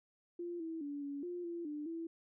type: tone with pitch steps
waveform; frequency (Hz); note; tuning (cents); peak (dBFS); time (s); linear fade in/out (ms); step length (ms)
sine; 346.8 / 325.6 / 287.1 / 283 / 352.7 / 341.4 / 297.2 / 330.8; F4 / E4 / D4 / C#4 / F4 / F4 / D4 / E4; -12 / -21 / -39 / +36 / +17 / -39 / +21 / +6; -39; 0.39-2.07; 5; 210
effects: none